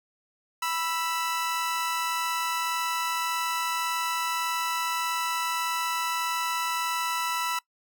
sawtooth tone pair together, 984 / 1325.9 Hz, B5 / E6, -7 / +10 cents, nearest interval perfect fourth, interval 517 cents, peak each -26 dBFS, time 0.62-7.59 s, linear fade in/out 5 ms, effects noise-tail reverb RT60 0.1 s tail -21 dB re dry

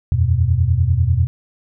sine chord, E suspended second, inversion none, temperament equal with one note detuned, 82.41 / 92.5 / 122.76 Hz, E2 / F#2 / B2, 0 / 0 / -10 cents, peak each -17 dBFS, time 0.12-1.27 s, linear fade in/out 0 ms, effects none

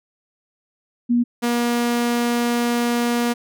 sine / sawtooth tone pair in turn, 240 / 238.6 Hz, B3 / A#3, -49 / +41 cents, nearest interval unison, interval 10 cents, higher first, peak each -14 dBFS, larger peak neither, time 1.09-1.24 / 1.42-3.34 s, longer second, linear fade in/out 20 ms, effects none

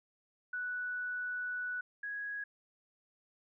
sine tone pair in turn, 1480 / 1661.2 Hz, F#6 / G#6, 0 / 0 cents, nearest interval major second, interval 200 cents, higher second, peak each -35 / -37 dBFS, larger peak first, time 0.53-1.81 / 2.03-2.44 s, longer first, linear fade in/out 5 ms, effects none

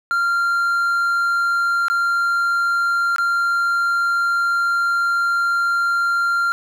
triangle tone with dropouts, 1387 Hz, F6, 12 cents flat, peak -14 dBFS, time 0.11-6.52 s, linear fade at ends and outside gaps 0 ms, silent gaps 1.883-1.9 / 3.161-3.183 s, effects none

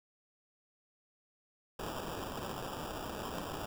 blue noise with sample-and-hold, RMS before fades -41 dBFS, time 1.79-3.66 s, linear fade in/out 5 ms, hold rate 2100 Hz, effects none

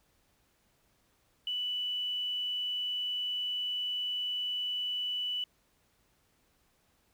sine tone with quantisation, 2970 Hz, F#7, 6 cents sharp, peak -31 dBFS, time 1.47-5.44 s, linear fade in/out 2 ms, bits 10, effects pink hiss -71 dBFS RMS until 7.13 s

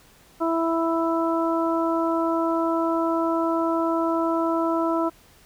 harmonic tone, 330 Hz, E4, 2 cents sharp, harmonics 1 / 2 / 3 / 4, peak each -23 / -26 / -28 / -29 dBFS, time 0.4-5.1 s, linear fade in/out 20 ms, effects pink hiss -54 dBFS RMS until 5.45 s

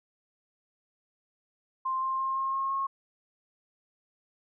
sine tone with pitch steps, 1049 / 1056.3 / 1063.6 / 1071 / 1078.5 / 1086 Hz, C6 / C6 / C6 / C6 / C#6 / C#6, +4 / +16 / +28 / +40 / -48 / -36 cents, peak -27 dBFS, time 1.85-2.87 s, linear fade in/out 10 ms, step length 170 ms, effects none

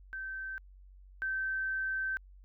sine tone pair in turn, 1548 / 1548 Hz, G6 / G6, -22 / -22 cents, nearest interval unison, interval 0 cents, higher neither, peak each -37 / -31 dBFS, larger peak second, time 0.13-0.58 / 1.22-2.17 s, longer second, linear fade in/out 0 ms, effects added 47 Hz sine -52 dBFS peak until 2.44 s

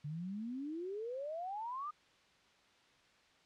sine exponential sweep, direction up, 142.3 to 1244.5 Hz, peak -39 dBFS, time 0.04-1.91 s, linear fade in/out 10 ms, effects white hiss -67 dBFS RMS until 3.45 s + low-pass 4000 Hz 12 dB/octave

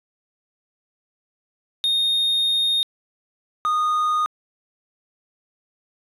triangle tone pair in turn, 3694 / 1232.7 Hz, A#7 / D#6, -16 / -17 cents, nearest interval octave + perfect fifth, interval 1901 cents, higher first, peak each -16 dBFS, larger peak neither, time 1.84-2.83 / 3.65-4.26 s, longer first, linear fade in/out 0 ms, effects resampled to 32000 Hz

